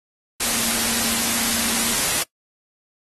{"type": "tone in noise", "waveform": "sine", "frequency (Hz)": 230.4, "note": "A#3", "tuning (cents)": -20, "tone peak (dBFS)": -31, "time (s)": [0.44, 1.94], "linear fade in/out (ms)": 5, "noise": "white", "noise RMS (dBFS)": -21, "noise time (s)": [0.4, 2.23], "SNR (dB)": -13, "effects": ["noise-tail reverb RT60 0.1 s tail -22 dB re dry", "AAC 32 kbps"]}